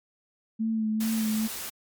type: tone with vibrato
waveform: sine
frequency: 220 Hz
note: A3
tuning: in tune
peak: -24 dBFS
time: 0.59-1.48 s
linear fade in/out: 20 ms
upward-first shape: sine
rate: 2.4 Hz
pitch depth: 29 cents each way
type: noise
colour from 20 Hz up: white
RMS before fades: -36 dBFS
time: 1-1.7 s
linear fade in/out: 10 ms
effects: MP3 96 kbps